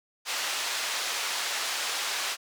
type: band-pass noise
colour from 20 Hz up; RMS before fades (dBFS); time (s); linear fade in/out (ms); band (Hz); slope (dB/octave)
white; -31; 0.25-2.37; 50; 670 to 5400; 12
effects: none